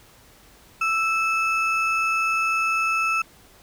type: ring-modulated tone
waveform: triangle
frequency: 1969 Hz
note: B6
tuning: 6 cents flat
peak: -15 dBFS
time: 0.81-3.22 s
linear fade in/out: 5 ms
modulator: 645 Hz
effects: pink hiss -52 dBFS RMS until 3.62 s